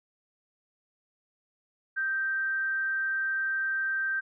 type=tone with amplitude modulation; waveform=sine; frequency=1568 Hz; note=G6; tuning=in tune; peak=-25 dBFS; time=1.96-4.21 s; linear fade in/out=20 ms; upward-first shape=sine; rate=295 Hz; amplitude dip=30%; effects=none